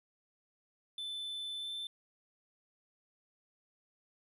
triangle tone with pitch glide, 3520 to 3542 Hz, A7 to A7, 0 to +11 cents, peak -37 dBFS, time 0.98-1.87 s, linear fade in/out 2 ms, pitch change +11 cents, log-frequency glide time 1.57-1.71 s, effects none

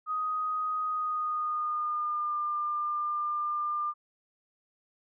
sine tone with pitch glide, 1250 to 1198.4 Hz, D#6 to D6, +8 to +35 cents, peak -28 dBFS, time 0.06-3.94 s, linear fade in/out 50 ms, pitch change -73 cents, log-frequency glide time 0.85-2.39 s, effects none

